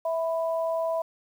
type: tone pair together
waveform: sine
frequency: 655 / 992 Hz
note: E5 / B5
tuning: -11 / +7 cents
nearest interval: perfect fifth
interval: 718 cents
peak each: -25 / -33 dBFS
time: 0.05-1.02 s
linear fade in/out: 5 ms
effects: 9-bit